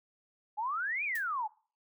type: exponential two-way sweep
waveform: sine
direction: up then down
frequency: 813 to 2506 to 813 Hz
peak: -31 dBFS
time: 0.57-1.48 s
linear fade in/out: 20 ms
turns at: 1.04 s
type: noise with exponential decay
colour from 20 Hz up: blue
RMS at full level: -40 dBFS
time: 1.15-1.27 s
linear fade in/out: 5 ms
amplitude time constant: 26 ms
effects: noise-tail reverb RT60 0.4 s tail -22 dB re dry